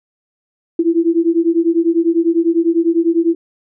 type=beating tone pair; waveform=sine; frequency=329.2 / 339.2 Hz; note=E4 / E4; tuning=-2 / +50 cents; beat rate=10 Hz; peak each=-14 dBFS; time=0.79-3.35 s; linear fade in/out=5 ms; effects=none